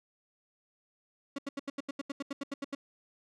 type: tone bursts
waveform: 35% pulse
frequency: 279.1 Hz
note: C#4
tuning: 12 cents sharp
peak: -32 dBFS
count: 14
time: 1.36-2.75 s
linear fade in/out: 5 ms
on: 25 ms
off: 80 ms
effects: low-pass 7000 Hz 12 dB/octave